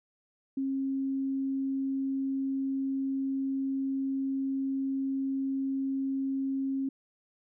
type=tone; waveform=sine; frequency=270 Hz; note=C#4; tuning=45 cents flat; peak=-28 dBFS; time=0.57-6.89 s; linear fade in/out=5 ms; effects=none